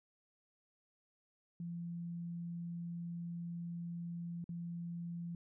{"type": "tone with dropouts", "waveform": "sine", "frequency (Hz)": 171, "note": "F3", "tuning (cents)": -36, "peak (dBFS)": -40, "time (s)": [1.6, 5.35], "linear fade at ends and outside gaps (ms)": 2, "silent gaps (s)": [4.442, 4.491], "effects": []}